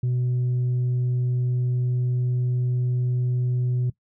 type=tone; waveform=sine; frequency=124.4 Hz; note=B2; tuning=13 cents sharp; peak=-18 dBFS; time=0.03-3.9 s; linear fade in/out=5 ms; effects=noise-tail reverb RT60 0.1 s tail -20 dB re dry + tanh soft clip ceiling -19 dBFS

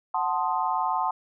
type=chord; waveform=sine; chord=F# diminished seventh; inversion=none; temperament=equal; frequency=740 / 880 / 1046.5 / 1244.5 Hz; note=F#5 / A5 / C6 / Eb6; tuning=0 / 0 / 0 / 0 cents; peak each=-29 / -27 / -28 / -33 dBFS; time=0.14-1.11 s; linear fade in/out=5 ms; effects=none

